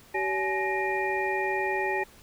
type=tone cluster; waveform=sine; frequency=382.9 / 570 / 848 / 1867 / 2405 Hz; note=G4 / C#5 / G#5 / A#6 / D7; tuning=-41 / +48 / +36 / +2 / +41 cents; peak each=-30 / -37 / -30 / -31 / -35 dBFS; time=0.14-2.04 s; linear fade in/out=10 ms; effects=pink hiss -54 dBFS RMS until 2.22 s